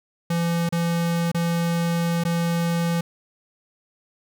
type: tone with dropouts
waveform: square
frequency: 169.4 Hz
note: E3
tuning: 48 cents sharp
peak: -21 dBFS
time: 0.3-3.01 s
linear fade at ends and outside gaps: 5 ms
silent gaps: 0.691-0.724 / 1.317-1.345 / 2.238-2.25 s
effects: none